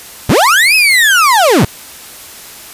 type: linear two-way sweep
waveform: 35% pulse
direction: up then down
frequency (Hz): 64.9 to 2600 to 77.3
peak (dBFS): -4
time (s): 0.29-1.65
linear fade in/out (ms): 5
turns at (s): 0.75
effects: white hiss -32 dBFS RMS until 2.73 s + resampled to 32000 Hz